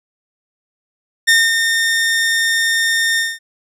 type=tone with ADSR envelope; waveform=sawtooth; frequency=1823 Hz; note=A#6; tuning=39 cents flat; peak=-4 dBFS; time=1.27-3.39 s; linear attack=17 ms; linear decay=220 ms; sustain=-6 dB; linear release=210 ms; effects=low-pass 12000 Hz 12 dB/octave